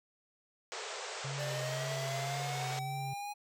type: band-pass noise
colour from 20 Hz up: pink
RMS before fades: -42 dBFS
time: 0.72-2.79 s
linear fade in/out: 0 ms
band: 390 to 8200 Hz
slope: 96 dB/octave
type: tone with vibrato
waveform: triangle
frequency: 135.8 Hz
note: C#3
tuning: 35 cents flat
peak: -36 dBFS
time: 1.24-3.14 s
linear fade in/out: 10 ms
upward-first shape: triangle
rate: 1.9 Hz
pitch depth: 47 cents each way
type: linear sweep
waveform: square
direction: up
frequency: 587.3 to 828 Hz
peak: -39 dBFS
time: 1.38-3.34 s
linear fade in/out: 20 ms
effects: none